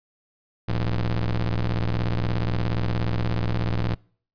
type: ring-modulated tone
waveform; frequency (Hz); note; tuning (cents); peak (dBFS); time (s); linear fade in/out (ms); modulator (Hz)
35% pulse; 60.5; B1; -35; -17; 0.68-3.95; 10; 52.1
effects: noise-tail reverb RT60 0.5 s tail -26 dB re dry + resampled to 11025 Hz